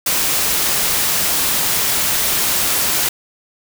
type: noise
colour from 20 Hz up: white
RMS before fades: -17 dBFS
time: 0.06-3.09 s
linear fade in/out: 5 ms
effects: none